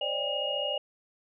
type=tone cluster; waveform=sine; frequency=523 / 579 / 613 / 796 / 2862 Hz; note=C5 / D5 / D#5 / G5 / F7; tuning=-1 / -25 / -26 / +26 / +42 cents; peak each=-38 / -33 / -39 / -39 / -31 dBFS; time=0.01-0.78 s; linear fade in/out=5 ms; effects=none